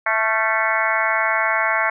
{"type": "harmonic tone with a mistuned harmonic", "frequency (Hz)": 220, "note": "A3", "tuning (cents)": 0, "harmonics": [3, 4, 5, 6, 7, 8, 9, 10], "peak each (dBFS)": [-25, -25, -25, -25, -25, -25, -25, -25], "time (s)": [0.06, 1.9], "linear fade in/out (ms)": 5, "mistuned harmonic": 6, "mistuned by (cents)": 62, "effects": []}